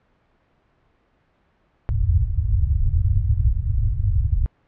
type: low-pass noise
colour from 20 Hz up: white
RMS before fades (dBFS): -19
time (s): 1.89-4.46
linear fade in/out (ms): 0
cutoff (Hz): 110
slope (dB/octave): 48
effects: pink hiss -63 dBFS RMS until 4.67 s + low-pass 2000 Hz 12 dB/octave